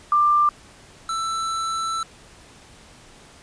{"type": "tone pair in turn", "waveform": ["sine", "square"], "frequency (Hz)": [1187, 1327.8], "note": ["D6", "E6"], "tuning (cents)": [18, 12], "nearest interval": "major second", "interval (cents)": 194, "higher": "second", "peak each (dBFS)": [-14, -24], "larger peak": "first", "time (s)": [[0.12, 0.49], [1.09, 2.03]], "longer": "second", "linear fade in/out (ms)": 2, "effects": ["pink hiss -48 dBFS RMS until 3.42 s", "resampled to 22050 Hz"]}